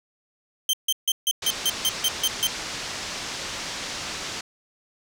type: tone bursts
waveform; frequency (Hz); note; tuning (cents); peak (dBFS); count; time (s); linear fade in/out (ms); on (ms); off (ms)
sawtooth; 3130; G7; -3; -16; 10; 0.69-2.47; 2; 43; 150
type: low-pass noise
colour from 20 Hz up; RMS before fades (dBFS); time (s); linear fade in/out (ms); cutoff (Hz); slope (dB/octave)
white; -33; 1.42-4.41; 5; 6400; 24
effects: none